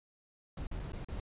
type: noise with dropouts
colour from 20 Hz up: brown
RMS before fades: -40 dBFS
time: 0.57-1.2 s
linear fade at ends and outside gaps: 2 ms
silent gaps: 0.67-0.713 / 0.794-0.798 / 0.921-0.932 / 1.047-1.085 s
effects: resampled to 8000 Hz